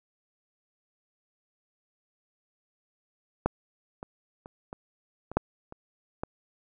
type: clicks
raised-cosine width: 1 ms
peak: -9 / -24 / -29 / -24 / -25 / -8 / -28 / -17 dBFS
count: 8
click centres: 3.46 / 4.029 / 4.459 / 4.729 / 5.316 / 5.37 / 5.724 / 6.235 s
effects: none